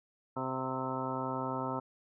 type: harmonic tone with a mistuned harmonic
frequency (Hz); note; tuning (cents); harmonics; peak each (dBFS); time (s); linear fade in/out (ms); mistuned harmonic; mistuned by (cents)
130.81; C3; 0; 1 / 2 / 3 / 4 / 5 / 6 / 7 / 8 / 9 / 10; -42 / -39 / -43 / -42 / -43 / -46 / -39 / -43 / -52 / -41; 0.36-1.8; 10; 6; -25
effects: none